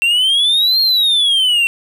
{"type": "exponential two-way sweep", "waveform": "triangle", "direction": "up then down", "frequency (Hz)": [2700, 4267, 2700], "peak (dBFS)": -9, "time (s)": [0.02, 1.67], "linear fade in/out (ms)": 0, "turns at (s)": 0.81, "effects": []}